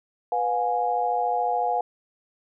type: chord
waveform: sine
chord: F diminished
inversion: second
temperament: equal with one note detuned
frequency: 493.9 / 716.8 / 830.6 Hz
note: Cb5 / F5 / Ab5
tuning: 0 / +45 / 0 cents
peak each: -29 / -24 / -26 dBFS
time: 0.32-1.81 s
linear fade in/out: 2 ms
effects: none